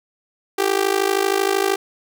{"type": "tone with amplitude modulation", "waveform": "sawtooth", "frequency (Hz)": 392, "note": "G4", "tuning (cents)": 0, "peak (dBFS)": -9, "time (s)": [0.58, 1.76], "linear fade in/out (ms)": 10, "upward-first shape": "sine", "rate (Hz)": 52.9, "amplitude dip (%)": 90, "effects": []}